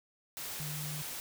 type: tone in noise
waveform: sine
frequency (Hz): 150.2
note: D3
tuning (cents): +39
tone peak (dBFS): -39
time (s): 0.6-1.02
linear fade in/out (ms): 0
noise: white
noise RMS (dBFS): -41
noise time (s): 0.37-1.2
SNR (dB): -1
effects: none